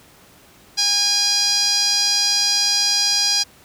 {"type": "tone with band-pass filter", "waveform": "sawtooth", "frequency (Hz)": 816, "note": "G#5", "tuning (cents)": -31, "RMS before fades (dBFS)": -18, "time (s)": [0.77, 3.44], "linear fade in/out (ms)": 20, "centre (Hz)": 5100, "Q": 5.7, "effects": ["pink hiss -49 dBFS RMS until 3.64 s", "high-pass 60 Hz 12 dB/octave"]}